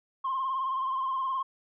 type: tone with vibrato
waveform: sine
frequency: 1058 Hz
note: C6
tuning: 19 cents sharp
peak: -26 dBFS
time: 0.24-1.43 s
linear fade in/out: 10 ms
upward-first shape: sine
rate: 19 Hz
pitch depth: 47 cents each way
effects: tanh soft clip ceiling -24 dBFS